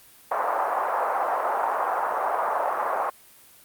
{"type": "band-pass noise", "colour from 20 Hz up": "pink", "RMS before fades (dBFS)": -25, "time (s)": [0.31, 3.1], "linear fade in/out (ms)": 5, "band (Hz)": [650, 1200], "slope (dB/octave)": 24, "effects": ["white hiss -52 dBFS RMS until 3.64 s", "Opus 32 kbps"]}